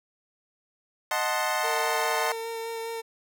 25% pulse chord, D# diminished seventh, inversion none, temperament equal, 622.3 / 740 / 880 / 1046.5 Hz, D#5 / F#5 / A5 / C6, 0 / 0 / 0 / 0 cents, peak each -27 dBFS, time 1.11-2.32 s, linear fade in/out 2 ms
30% pulse tone with vibrato, 455.9 Hz, A#4, 39 cents flat, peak -29 dBFS, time 1.63-3.02 s, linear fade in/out 20 ms, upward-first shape sine, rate 4.9 Hz, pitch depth 13 cents each way
effects none

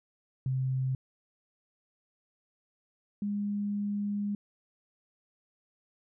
sine tone pair in turn, 130.81 / 204.4 Hz, C3 / G#3, 0 / -27 cents, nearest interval minor sixth, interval 773 cents, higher second, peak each -27 / -29 dBFS, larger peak first, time 0.46-0.95 / 3.22-4.35 s, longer second, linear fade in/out 2 ms, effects none

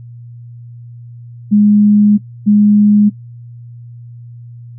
sine tone pair in turn, 207.7 / 207.7 Hz, G#3 / G#3, 0 / 0 cents, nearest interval unison, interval 0 cents, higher neither, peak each -5 dBFS, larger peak neither, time 1.51-2.18 / 2.46-3.1 s, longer first, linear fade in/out 20 ms, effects noise-tail reverb RT60 0.1 s tail -18 dB re dry + added 119 Hz sine -30 dBFS peak until 4.78 s

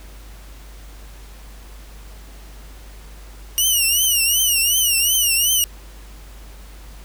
10% pulse tone with vibrato, 2888 Hz, F#7, 43 cents flat, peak -7 dBFS, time 3.58-5.64 s, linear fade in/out 0 ms, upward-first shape triangle, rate 2.7 Hz, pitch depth 140 cents each way, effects added 50 Hz sine -37 dBFS peak until 7.04 s + pink hiss -46 dBFS RMS until 7.04 s

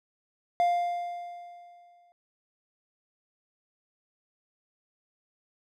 triangle tone with exponential decay, 700 Hz, F5, 4 cents sharp, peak -18 dBFS, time 0.6-2.12 s, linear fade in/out 0 ms, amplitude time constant 330 ms, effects none

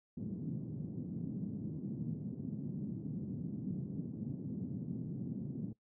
white band-pass noise, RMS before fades -41 dBFS, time 0.17-5.73 s, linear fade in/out 5 ms, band 130 to 230 Hz, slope 24 dB/octave, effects noise-tail reverb RT60 0.1 s tail -20 dB re dry

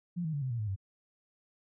sine tone with pitch steps, 174.61 / 158.28 / 143.48 / 130.06 / 117.89 / 106.87 / 96.87 Hz, F3 / D#3 / D3 / C3 / A#2 / A2 / G2, 0 / +30 / -40 / -10 / +20 / -50 / -20 cents, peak -31 dBFS, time 0.16-0.762 s, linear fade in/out 20 ms, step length 86 ms, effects none

